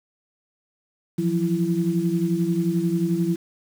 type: tone cluster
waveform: sine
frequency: 167.5 / 178.8 / 333.5 Hz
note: E3 / F3 / E4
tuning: +28 / +41 / +20 cents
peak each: -25 / -23 / -24 dBFS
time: 1.18-3.36 s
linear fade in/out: 10 ms
effects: 7-bit